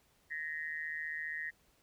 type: tone with amplitude modulation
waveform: sine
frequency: 1864.7 Hz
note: A#6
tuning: in tune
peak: -33 dBFS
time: 0.3-1.51 s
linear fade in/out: 20 ms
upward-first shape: sine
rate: 155 Hz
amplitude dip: 90%
effects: pink hiss -70 dBFS RMS until 1.82 s

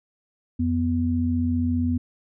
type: tone pair together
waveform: sine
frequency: 87.31 / 246.9 Hz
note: F2 / B3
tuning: 0 / 0 cents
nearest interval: octave + tritone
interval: 1800 cents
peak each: -24 / -22 dBFS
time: 0.59-1.98 s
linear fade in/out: 10 ms
effects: none

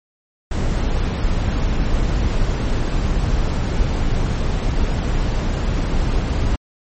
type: noise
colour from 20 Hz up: brown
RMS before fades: -18 dBFS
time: 0.51-6.56 s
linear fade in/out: 5 ms
effects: MP3 32 kbps

